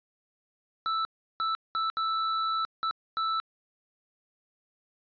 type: tone bursts at uneven times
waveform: square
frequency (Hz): 1318.5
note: E6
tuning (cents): 0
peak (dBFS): -27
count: 6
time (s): 0.86-1.05 / 1.4-1.55 / 1.75-1.9 / 1.97-2.65 / 2.83-2.91 / 3.17-3.4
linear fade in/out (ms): 0
effects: resampled to 11025 Hz